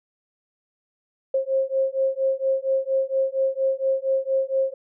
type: beating tone pair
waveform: sine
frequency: 532 / 536.3 Hz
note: C5 / C5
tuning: +29 / +43 cents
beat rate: 4.3 Hz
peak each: -23 / -23 dBFS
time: 1.34-4.74 s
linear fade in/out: 5 ms
effects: none